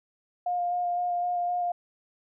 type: tone with vibrato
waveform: sine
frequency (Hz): 708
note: F5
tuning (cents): +23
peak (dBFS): -25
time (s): 0.46-1.72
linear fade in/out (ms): 5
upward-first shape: square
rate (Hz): 3.9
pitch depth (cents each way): 11
effects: none